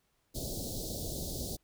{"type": "band-stop noise", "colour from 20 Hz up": "pink", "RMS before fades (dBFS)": -38, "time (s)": [0.34, 1.57], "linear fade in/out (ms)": 20, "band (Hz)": [680, 3800], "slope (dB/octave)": 48, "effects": ["pink hiss -75 dBFS RMS until 1.63 s"]}